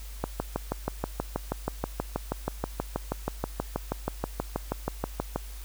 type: click train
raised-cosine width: 1 ms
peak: -13 dBFS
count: 33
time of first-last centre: 0.24-5.36 s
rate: 6.25 Hz
effects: added 50 Hz sine -38 dBFS peak until 5.64 s + white hiss -49 dBFS RMS until 5.64 s